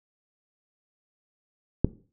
click, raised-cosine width 3 ms, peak -6 dBFS, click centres 1.846 s, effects noise-tail reverb RT60 0.4 s tail -18 dB re dry

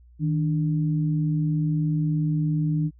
sine tone pair together, 156.71 / 293.7 Hz, D#3 / D4, +13 / 0 cents, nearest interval major seventh, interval 1087 cents, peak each -21 / -29 dBFS, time 0.19-2.91 s, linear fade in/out 50 ms, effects added 60 Hz sine -49 dBFS peak until 2.99 s

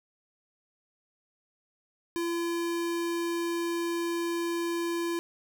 square tone, 340 Hz, F4, 46 cents flat, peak -29 dBFS, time 2.16-5.19 s, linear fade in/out 0 ms, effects none

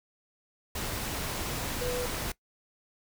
sine tone in noise, 493.9 Hz, B4, in tune, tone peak -31 dBFS, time 1.81-2.06 s, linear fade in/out 5 ms, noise pink, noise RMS -34 dBFS, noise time 0.75-2.32 s, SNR 0 dB, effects noise-tail reverb RT60 0.1 s tail -20 dB re dry

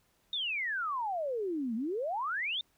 sine exponential two-way sweep, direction down then up, 3729 to 214.7 to 3729 Hz, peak -31 dBFS, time 0.33-2.61 s, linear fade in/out 2 ms, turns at 1.75 s, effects pink hiss -71 dBFS RMS until 2.77 s

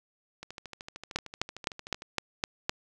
two click trains, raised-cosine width 0.2 ms, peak -24 / -10 dBFS, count 22 / 7, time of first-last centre 0.43-2.021 / 1.16-2.695 s, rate 13.2 / 3.91 Hz, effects none

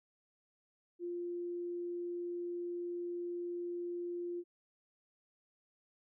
sine tone, 349.2 Hz, F4, in tune, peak -37 dBFS, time 0.99-4.44 s, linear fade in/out 50 ms, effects none

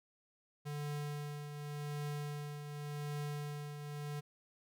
square tone with tremolo, 146.83 Hz, D3, in tune, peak -38 dBFS, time 0.65-4.21 s, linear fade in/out 20 ms, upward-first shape triangle, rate 0.88 Hz, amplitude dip 55%, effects none

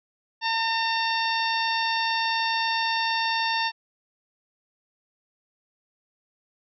harmonic tone, 907 Hz, A#5, 48 cents flat, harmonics 1 / 2 / 3 / 4 / 5 / 6, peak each -26 / -29 / -31 / -32 / -33 / -34 dBFS, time 0.41-3.72 s, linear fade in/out 50 ms, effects none

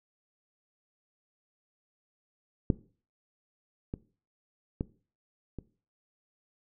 clicks, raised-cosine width 3 ms, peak -10 / -21 / -17 / -25 dBFS, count 4, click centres 2.702 / 3.939 / 4.809 / 5.587 s, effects noise-tail reverb RT60 0.4 s tail -19 dB re dry

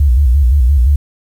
sine tone with vibrato, 66 Hz, C2, 16 cents sharp, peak -6 dBFS, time 0-0.96 s, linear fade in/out 5 ms, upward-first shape square, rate 5.8 Hz, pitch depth 150 cents each way, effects 7-bit

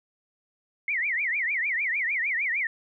sine tone with vibrato, 2093 Hz, C7, in tune, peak -24 dBFS, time 0.88-2.67 s, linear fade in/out 2 ms, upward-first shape triangle, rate 6.6 Hz, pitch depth 280 cents each way, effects none

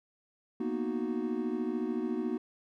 triangle chord, B major seventh, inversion third, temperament equal, 233.1 / 246.9 / 311.1 / 370 Hz, A#3 / B3 / D#4 / F#4, 0 / 0 / 0 / 0 cents, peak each -34 dBFS, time 0.6-2.38 s, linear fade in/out 5 ms, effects none

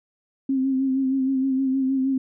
sine tone with vibrato, 265.6 Hz, C4, 26 cents sharp, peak -19 dBFS, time 0.49-2.18 s, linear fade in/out 5 ms, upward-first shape sine, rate 6.4 Hz, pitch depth 36 cents each way, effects none

